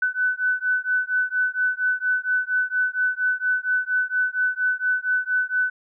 sine beating tone pair, 1500 / 1504.3 Hz, F#6 / F#6, +23 / +28 cents, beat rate 4.3 Hz, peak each -23 dBFS, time 0.02-5.7 s, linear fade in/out 5 ms, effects none

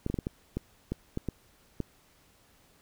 clicks, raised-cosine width 3 ms, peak -18 dBFS, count 10, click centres 0.064 / 0.1 / 0.142 / 0.188 / 0.269 / 0.57 / 0.92 / 1.174 / 1.287 / 1.803 s, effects pink hiss -63 dBFS RMS until 2.81 s

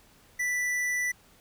sine tone with tanh clipping, 1975.5 Hz, B6, in tune, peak -28 dBFS, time 0.39-1.12 s, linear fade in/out 10 ms, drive 15 dB, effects pink hiss -59 dBFS RMS until 1.4 s

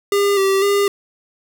square tone with vibrato, 395.6 Hz, G4, 16 cents sharp, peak -14 dBFS, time 0.12-0.88 s, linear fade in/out 2 ms, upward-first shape square, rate 2 Hz, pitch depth 32 cents each way, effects 8-bit

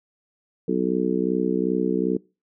harmonic tone, 62.6 Hz, B1, 24 cents sharp, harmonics 3 / 4 / 5 / 6 / 7, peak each -26 / -27 / -26 / -27 / -26 dBFS, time 0.68-2.17 s, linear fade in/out 5 ms, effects noise-tail reverb RT60 0.3 s tail -24 dB re dry

